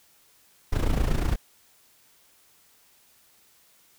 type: noise with amplitude modulation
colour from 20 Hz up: brown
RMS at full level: -20 dBFS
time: 0.72-1.36 s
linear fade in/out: 10 ms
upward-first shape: sine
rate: 28.4 Hz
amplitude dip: 70%
effects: white hiss -60 dBFS RMS until 3.98 s